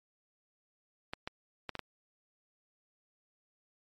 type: clicks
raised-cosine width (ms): 0.3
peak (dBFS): -21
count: 5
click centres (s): 1.135 / 1.275 / 1.693 / 1.753 / 1.793
effects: MP3 64 kbps